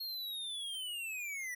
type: linear sweep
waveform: square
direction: down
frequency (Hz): 4297 to 1924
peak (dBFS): -39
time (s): 0-1.55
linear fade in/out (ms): 10
effects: none